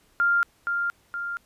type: tone with echo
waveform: sine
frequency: 1396.9 Hz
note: F6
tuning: in tune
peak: -18 dBFS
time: 0.2-0.43 s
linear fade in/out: 0 ms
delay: 470 ms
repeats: 2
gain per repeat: -5 dB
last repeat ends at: 1.37 s
effects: pink hiss -62 dBFS RMS until 1.45 s + resampled to 32000 Hz